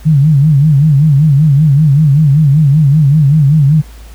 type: tone with vibrato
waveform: sine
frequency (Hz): 146.83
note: D3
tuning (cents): 0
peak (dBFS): -4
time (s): 0.05-3.82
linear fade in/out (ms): 20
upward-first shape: sine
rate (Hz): 5.2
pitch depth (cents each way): 140
effects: added 55 Hz sine -30 dBFS peak until 4.14 s + pink hiss -41 dBFS RMS until 4.14 s